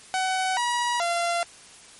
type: tone with pitch steps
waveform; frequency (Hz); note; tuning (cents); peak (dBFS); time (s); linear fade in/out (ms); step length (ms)
sawtooth; 752 / 963 / 688; F#5 / B5 / F5; +28 / -44 / -26; -19; 0.14-1.43; 0; 430
effects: white hiss -48 dBFS RMS until 1.99 s + MP3 48 kbps